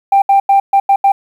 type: tone bursts at uneven times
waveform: sine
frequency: 790 Hz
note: G5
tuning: 13 cents sharp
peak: -4 dBFS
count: 6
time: 0.12-0.22 / 0.29-0.4 / 0.49-0.6 / 0.73-0.8 / 0.89-0.96 / 1.04-1.12 s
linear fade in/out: 5 ms
effects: tanh soft clip ceiling -3 dBFS + 7-bit